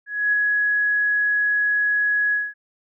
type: tone with ADSR envelope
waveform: sine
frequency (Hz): 1676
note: G#6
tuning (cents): +15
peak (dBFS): -15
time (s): 0.06-2.54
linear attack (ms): 270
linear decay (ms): 5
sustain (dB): -2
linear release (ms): 210
effects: none